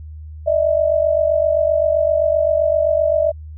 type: tone pair together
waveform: sine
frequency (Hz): 597 / 644.7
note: D5 / E5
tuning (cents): +28 / -39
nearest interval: minor second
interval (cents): 133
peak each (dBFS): -16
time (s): 0.46-3.32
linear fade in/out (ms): 20
effects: added 77 Hz sine -31 dBFS peak until 3.57 s